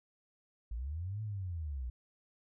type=linear two-way sweep; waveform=sine; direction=up then down; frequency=51.4 to 110 to 58.2 Hz; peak=-36 dBFS; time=0.71-1.9 s; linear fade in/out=5 ms; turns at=1.22 s; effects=none